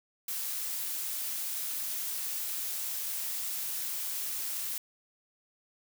blue noise, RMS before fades -35 dBFS, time 0.28-4.78 s, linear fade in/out 2 ms, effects none

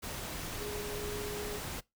sine tone in noise, 415.3 Hz, G#4, in tune, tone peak -39 dBFS, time 0.59-1.59 s, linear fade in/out 20 ms, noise pink, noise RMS -40 dBFS, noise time 0.02-1.81 s, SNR -2 dB, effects noise-tail reverb RT60 0.2 s tail -22 dB re dry

